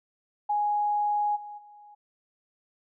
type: tone with level steps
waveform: sine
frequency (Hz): 830.6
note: G#5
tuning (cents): 0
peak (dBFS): -23 / -38 / -48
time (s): 0.49-1.95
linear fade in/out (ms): 10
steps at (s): 1.35 / 1.57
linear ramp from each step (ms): 20
effects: none